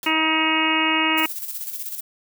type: noise with exponential decay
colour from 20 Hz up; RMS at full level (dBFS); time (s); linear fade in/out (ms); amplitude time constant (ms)
white; -31; 0.03-0.17; 1; 30
type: harmonic tone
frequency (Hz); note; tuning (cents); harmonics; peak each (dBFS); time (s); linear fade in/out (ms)
316.9; D#4; +32; 1 / 2 / 3 / 4 / 5 / 6 / 7 / 8 / 9; -24 / -34 / -25 / -27 / -34 / -28 / -25 / -25 / -24; 0.06-1.26; 5
type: noise with tremolo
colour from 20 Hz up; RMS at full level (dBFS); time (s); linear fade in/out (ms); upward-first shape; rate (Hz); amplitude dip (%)
violet; -29; 1.17-2.01; 10; square; 16; 50
effects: none